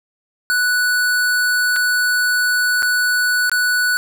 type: tone with dropouts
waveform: square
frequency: 1480 Hz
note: F#6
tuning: in tune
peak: -15 dBFS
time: 0.5-3.97 s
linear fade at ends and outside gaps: 0 ms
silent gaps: 1.761-1.764 / 2.823-2.829 / 3.496-3.516 s
effects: none